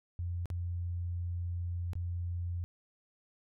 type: tone with dropouts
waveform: sine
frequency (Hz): 87.31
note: F2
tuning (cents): 0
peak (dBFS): -33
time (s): 0.19-2.64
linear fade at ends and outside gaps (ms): 0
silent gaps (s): 0.457-0.502 / 1.933-1.954
effects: none